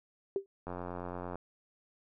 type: tone with exponential decay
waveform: sine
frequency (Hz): 392.8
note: G4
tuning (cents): +4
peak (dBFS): -25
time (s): 0.36-0.46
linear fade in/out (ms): 1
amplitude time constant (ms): 21
type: click train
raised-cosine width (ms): 1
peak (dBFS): -26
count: 62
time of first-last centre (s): 0.67-1.356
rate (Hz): 88.9
effects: none